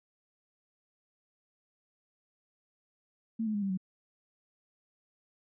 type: tone with pitch steps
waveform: sine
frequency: 224.9 / 214.7 / 205 / 195.79 / 186.95 Hz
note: A3 / A3 / G#3 / G3 / F#3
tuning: +38 / -42 / -22 / -2 / +18 cents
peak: -29 dBFS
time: 3.39-3.775 s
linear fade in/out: 10 ms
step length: 77 ms
effects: none